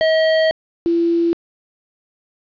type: tone pair in turn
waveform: square / sine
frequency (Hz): 638 / 338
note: D#5 / E4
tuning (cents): +43 / +43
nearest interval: major seventh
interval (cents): 1100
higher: first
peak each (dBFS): -13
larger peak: neither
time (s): 0.01-0.51 / 0.86-1.33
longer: first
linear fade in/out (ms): 0
effects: resampled to 11025 Hz + 7-bit